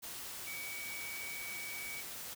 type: tone in noise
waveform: sine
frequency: 2268 Hz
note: C#7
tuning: 39 cents sharp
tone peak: -43 dBFS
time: 0.46-2.02 s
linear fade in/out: 20 ms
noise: white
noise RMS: -45 dBFS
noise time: 0.02-2.35 s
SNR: -1 dB
effects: none